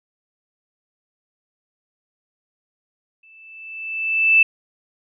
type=tone with exponential growth; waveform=sine; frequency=2641 Hz; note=E7; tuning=3 cents sharp; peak=-8 dBFS; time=3.23-4.43 s; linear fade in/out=5 ms; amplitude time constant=260 ms; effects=none